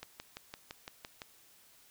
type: click train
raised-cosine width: 0.2 ms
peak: -25 dBFS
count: 8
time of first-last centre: 0.03-1.218 s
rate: 5.89 Hz
effects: white hiss -62 dBFS RMS until 1.9 s